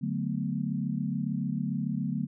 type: chord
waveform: sine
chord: B minor seventh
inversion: first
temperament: equal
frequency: 146.83 / 185 / 220 / 246.9 Hz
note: D3 / F#3 / A3 / B3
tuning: 0 / 0 / 0 / 0 cents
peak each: -33 / -33 / -33 / -35 dBFS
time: 0.01-2.27 s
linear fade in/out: 20 ms
effects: none